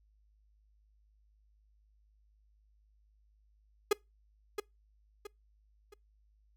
45% pulse tone with echo, 415.3 Hz, G#4, in tune, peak -23 dBFS, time 3.91-3.93 s, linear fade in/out 5 ms, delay 670 ms, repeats 3, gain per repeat -9 dB, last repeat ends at 5.94 s, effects noise-tail reverb RT60 0.2 s tail -24 dB re dry + added 52 Hz sine -65 dBFS peak until 6.56 s

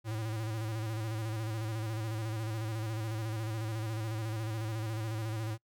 square tone with vibrato, 110.3 Hz, A2, 5 cents sharp, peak -34 dBFS, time 0.04-5.58 s, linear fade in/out 50 ms, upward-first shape square, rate 14 Hz, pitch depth 47 cents each way, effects noise-tail reverb RT60 0.1 s tail -26 dB re dry + MP3 96 kbps

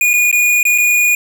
square tone with dropouts, 2447 Hz, D#7, 29 cents flat, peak -10 dBFS, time 0.01-1.15 s, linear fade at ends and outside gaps 2 ms, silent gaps 0.133-0.137 / 0.314-0.327 / 0.63-0.652 / 0.779-0.783 s, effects none

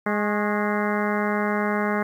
harmonic tone with a mistuned harmonic, 207.7 Hz, G#3, in tune, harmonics 1 / 2 / 3 / 4 / 5 / 6 / 7 / 8 / 9 / 10, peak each -25 / -28 / -30 / -31 / -32 / -33 / -33 / -34 / -35 / -35 dBFS, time 0.06-2.03 s, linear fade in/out 5 ms, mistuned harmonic 5, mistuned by +64 cents, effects 9-bit

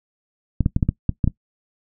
clicks, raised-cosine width 5 ms, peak -5 dBFS, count 8, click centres 0.607 / 0.661 / 0.764 / 0.828 / 0.89 / 1.093 / 1.242 / 1.276 s, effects noise-tail reverb RT60 0.1 s tail -19 dB re dry

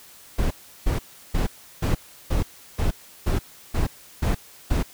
brown noise bursts, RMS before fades -21 dBFS, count 10, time 0.38-4.83 s, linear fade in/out 10 ms, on 130 ms, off 350 ms, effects white hiss -48 dBFS RMS until 4.93 s

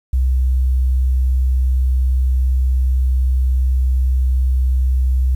sine tone, 64.1 Hz, C2, 35 cents flat, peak -12 dBFS, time 0.13-5.35 s, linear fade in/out 5 ms, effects 8-bit

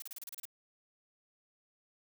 blue noise bursts, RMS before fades -44 dBFS, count 9, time 0-0.454 s, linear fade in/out 2 ms, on 22 ms, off 32 ms, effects none

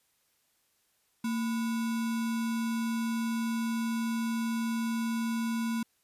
sine tone with sample-and-hold, 228.3 Hz, A#3, 36 cents flat, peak -28 dBFS, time 1.24-5.83 s, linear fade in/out 5 ms, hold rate 1225 Hz, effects white hiss -72 dBFS RMS until 6.03 s + resampled to 32000 Hz

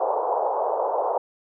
pink band-pass noise, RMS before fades -24 dBFS, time 0-1.18 s, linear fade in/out 5 ms, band 460 to 990 Hz, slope 48 dB/octave, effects none

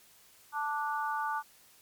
harmonic tone, 293.7 Hz, D4, in tune, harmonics 3 / 4 / 5, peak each -33 / -35 / -37 dBFS, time 0.52-1.43 s, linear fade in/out 50 ms, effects white hiss -60 dBFS RMS until 1.81 s + MP3 96 kbps

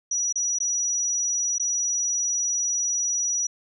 sine tone with dropouts, 5840 Hz, F#8, 24 cents flat, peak -22 dBFS, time 0.11-3.47 s, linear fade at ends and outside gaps 5 ms, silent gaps 0.326-0.356 / 0.587-0.602 / 1.583-1.597 s, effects none

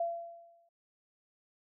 sine tone with exponential decay, 680 Hz, F5, 46 cents flat, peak -28 dBFS, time 0-0.69 s, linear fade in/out 5 ms, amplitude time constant 150 ms, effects none

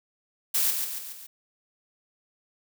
blue noise with echo, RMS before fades -24 dBFS, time 0.54-0.71 s, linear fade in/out 10 ms, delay 140 ms, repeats 4, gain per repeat -5 dB, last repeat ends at 1.27 s, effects none

